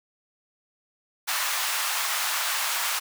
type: high-pass noise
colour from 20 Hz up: pink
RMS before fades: -27 dBFS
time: 1.27-3 s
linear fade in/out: 20 ms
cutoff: 880 Hz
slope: 24 dB/octave
effects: none